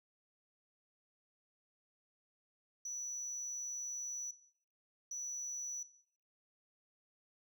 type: tone bursts at uneven times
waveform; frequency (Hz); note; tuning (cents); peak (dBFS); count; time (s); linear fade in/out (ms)
sine; 5920; F#8; 0; -37; 2; 2.85-4.31 / 5.11-5.83; 5
effects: noise-tail reverb RT60 0.6 s tail -18 dB re dry + tanh soft clip ceiling -39 dBFS